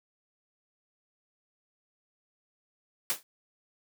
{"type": "noise with exponential decay", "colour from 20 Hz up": "white", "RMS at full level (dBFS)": -25, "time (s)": [3.1, 3.23], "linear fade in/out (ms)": 0, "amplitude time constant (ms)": 27, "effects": ["high-pass 200 Hz 12 dB/octave"]}